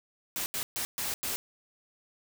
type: noise bursts at uneven times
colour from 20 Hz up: white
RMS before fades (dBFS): -33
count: 5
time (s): 0.36-0.46 / 0.54-0.63 / 0.76-0.85 / 0.98-1.14 / 1.23-1.36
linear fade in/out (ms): 0
effects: none